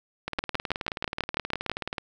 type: two click trains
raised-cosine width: 0.3 ms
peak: -9 / -14 dBFS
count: 9 / 33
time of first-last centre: 0.39-1.697 / 0.28-1.982 s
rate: 6.12 / 18.8 Hz
effects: none